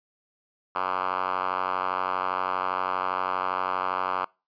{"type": "tone with band-pass filter", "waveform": "5% pulse", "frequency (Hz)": 92.5, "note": "F#2", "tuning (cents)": 0, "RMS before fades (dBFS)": -28, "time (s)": [0.75, 4.25], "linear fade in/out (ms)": 5, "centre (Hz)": 1200, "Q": 2.7, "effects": ["noise-tail reverb RT60 0.3 s tail -25 dB re dry", "resampled to 11025 Hz"]}